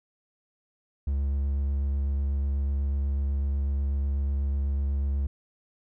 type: tone with vibrato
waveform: triangle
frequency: 69.6 Hz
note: C#2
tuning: 8 cents sharp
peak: -22 dBFS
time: 1.07-5.27 s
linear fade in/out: 5 ms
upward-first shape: square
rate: 8.1 Hz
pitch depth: 11 cents each way
effects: none